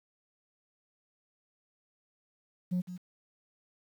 sine tone with echo, 180 Hz, F#3, 47 cents flat, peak -25 dBFS, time 2.71-2.82 s, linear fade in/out 20 ms, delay 160 ms, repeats 1, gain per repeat -13 dB, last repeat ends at 2.98 s, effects tanh soft clip ceiling -26 dBFS + 10-bit

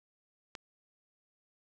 click, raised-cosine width 0.2 ms, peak -24 dBFS, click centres 0.552 s, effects none

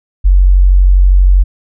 sine tone, 46.25 Hz, F#1, in tune, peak -3 dBFS, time 0.24-1.44 s, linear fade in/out 20 ms, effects none

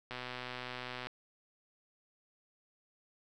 click train, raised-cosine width 0.3 ms, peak -25 dBFS, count 121, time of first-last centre 0.11-1.07 s, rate 125 Hz, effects none

